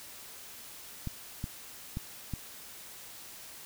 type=clicks; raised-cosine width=5 ms; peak=-22 dBFS; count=4; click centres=1.073 / 1.441 / 1.971 / 2.337 s; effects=white hiss -48 dBFS RMS until 3.65 s